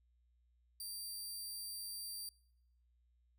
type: tone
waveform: 15% pulse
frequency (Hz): 4699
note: D8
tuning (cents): 0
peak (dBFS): -37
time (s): 0.8-2.29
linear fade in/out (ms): 2
effects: noise-tail reverb RT60 0.8 s tail -24 dB re dry + added 60 Hz sine -70 dBFS peak until 3.38 s